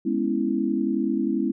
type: chord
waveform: sine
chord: C# minor seventh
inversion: second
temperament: equal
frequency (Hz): 207.7 / 246.9 / 277.2 / 329.6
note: G#3 / B3 / C#4 / E4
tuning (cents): 0 / 0 / 0 / 0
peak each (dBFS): -27 / -27 / -27 / -26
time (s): 0.05-1.52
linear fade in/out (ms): 10
effects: none